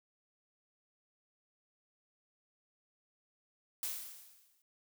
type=noise with exponential decay; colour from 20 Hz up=blue; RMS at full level=-36 dBFS; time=3.83-4.62 s; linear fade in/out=1 ms; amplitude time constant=170 ms; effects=none